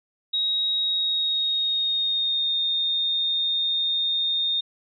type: tone with pitch glide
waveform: sine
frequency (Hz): 3795 to 3666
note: A#7 to A#7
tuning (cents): +30 to -30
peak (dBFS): -21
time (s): 0.33-4.61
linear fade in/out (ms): 10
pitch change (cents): -60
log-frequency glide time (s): 0.75-2.57
effects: none

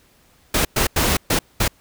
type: noise bursts at uneven times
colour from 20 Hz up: pink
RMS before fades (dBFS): -18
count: 5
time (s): 0.54-0.65 / 0.76-0.87 / 0.96-1.17 / 1.3-1.39 / 1.6-1.68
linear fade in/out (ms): 5
effects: pink hiss -56 dBFS RMS until 1.8 s

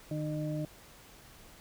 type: harmonic tone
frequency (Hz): 152.5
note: D#3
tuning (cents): -34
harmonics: 1 / 2 / 4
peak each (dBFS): -34 / -37 / -40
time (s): 0.11-0.65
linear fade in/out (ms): 2
effects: pink hiss -55 dBFS RMS until 1.6 s

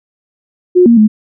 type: tone with pitch steps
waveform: sine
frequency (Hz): 360.9 / 234 / 214.4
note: F#4 / A#3 / A3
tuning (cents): -43 / +7 / -45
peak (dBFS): -3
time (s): 0.75-1.08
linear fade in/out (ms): 20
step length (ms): 110
effects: none

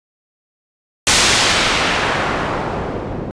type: noise with low-pass filter sweep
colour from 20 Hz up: white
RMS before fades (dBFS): -17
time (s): 1.07-3.31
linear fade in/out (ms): 0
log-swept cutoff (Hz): 7500 to 370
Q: 0.75
effects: resampled to 22050 Hz

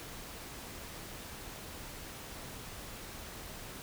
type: silence
effects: pink hiss -46 dBFS RMS until 3.82 s

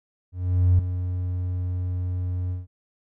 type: tone with ADSR envelope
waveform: triangle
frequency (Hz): 90.3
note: F#2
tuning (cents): -42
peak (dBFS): -10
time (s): 0.32-2.67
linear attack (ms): 470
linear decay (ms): 3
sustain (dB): -12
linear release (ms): 160
effects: tanh soft clip ceiling -10 dBFS

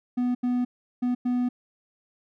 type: tone bursts at uneven times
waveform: triangle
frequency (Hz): 246.9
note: B3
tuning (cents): 0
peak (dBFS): -20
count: 4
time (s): 0.17-0.35 / 0.43-0.65 / 1.02-1.15 / 1.25-1.49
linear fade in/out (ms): 10
effects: none

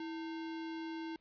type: tone with sample-and-hold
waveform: sine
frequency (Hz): 325.4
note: E4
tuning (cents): -22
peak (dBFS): -39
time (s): 0-1.16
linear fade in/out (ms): 2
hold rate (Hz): 1225
effects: pink hiss -75 dBFS RMS until 1.2 s + resampled to 11025 Hz

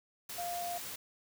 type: tone in noise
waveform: sine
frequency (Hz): 700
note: F5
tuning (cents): +4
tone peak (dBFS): -36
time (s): 0.38-0.78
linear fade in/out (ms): 5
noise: white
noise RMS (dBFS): -43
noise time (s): 0.29-0.96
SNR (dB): +4
effects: none

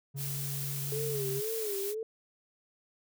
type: tone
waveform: triangle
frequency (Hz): 138.59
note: C#3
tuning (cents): 0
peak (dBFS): -34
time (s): 0.14-1.41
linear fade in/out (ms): 20
type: noise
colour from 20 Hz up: blue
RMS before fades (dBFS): -38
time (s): 0.16-1.95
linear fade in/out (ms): 50
type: tone with vibrato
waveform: sine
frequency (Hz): 420.6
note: G#4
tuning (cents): +22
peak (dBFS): -33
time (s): 0.92-2.03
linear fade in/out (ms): 2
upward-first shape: sine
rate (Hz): 2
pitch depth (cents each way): 120
effects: none

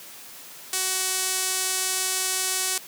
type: tone with band-pass filter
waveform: sawtooth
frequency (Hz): 374.4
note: F#4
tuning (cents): +20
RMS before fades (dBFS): -26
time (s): 0.73-2.78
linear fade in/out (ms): 2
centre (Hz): 8800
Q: 1.2
effects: white hiss -43 dBFS RMS until 2.87 s + high-pass 150 Hz 12 dB/octave

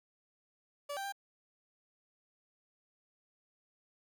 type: tone with pitch steps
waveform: 30% pulse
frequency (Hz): 576 / 785 / 794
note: D5 / G5 / G5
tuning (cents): -34 / +2 / +22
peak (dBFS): -35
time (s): 0.89-1.124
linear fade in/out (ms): 10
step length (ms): 78
effects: none

